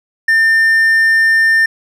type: tone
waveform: triangle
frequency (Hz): 1800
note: A6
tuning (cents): +39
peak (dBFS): -6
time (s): 0.28-1.66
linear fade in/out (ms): 5
effects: none